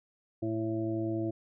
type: harmonic tone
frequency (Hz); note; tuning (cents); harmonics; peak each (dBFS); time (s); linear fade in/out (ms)
110.8; A2; +13; 1 / 2 / 3 / 5 / 6; -36 / -41 / -31 / -43 / -41; 0.42-1.31; 10
effects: none